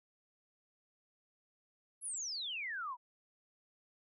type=exponential sweep; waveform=sine; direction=down; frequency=11175 to 930 Hz; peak=-38 dBFS; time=2.01-2.97 s; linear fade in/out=50 ms; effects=none